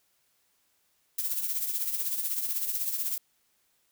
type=noise with tremolo; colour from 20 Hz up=violet; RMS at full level=-28 dBFS; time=1.18-3.18 s; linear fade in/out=5 ms; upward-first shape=triangle; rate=16 Hz; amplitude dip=65%; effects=white hiss -71 dBFS RMS until 3.91 s